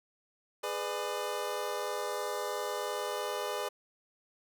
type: chord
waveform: 25% pulse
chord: G# diminished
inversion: none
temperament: just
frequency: 415.3 / 498.4 / 598 Hz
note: G#4 / B4 / D5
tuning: 0 / +16 / +31 cents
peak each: -34 dBFS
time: 0.63-3.69 s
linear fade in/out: 10 ms
effects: none